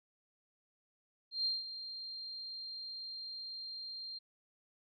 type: tone with ADSR envelope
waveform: sine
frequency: 4186 Hz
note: C8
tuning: in tune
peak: -30 dBFS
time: 1.31-4.19 s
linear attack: 140 ms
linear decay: 180 ms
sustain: -12 dB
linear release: 14 ms
effects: none